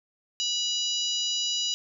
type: harmonic tone with a mistuned harmonic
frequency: 982 Hz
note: B5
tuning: 10 cents flat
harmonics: 3 / 4 / 5 / 6 / 7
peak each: -29 / -31 / -33 / -35 / -36 dBFS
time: 0.4-1.74 s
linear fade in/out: 0 ms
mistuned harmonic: 3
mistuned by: -17 cents
effects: none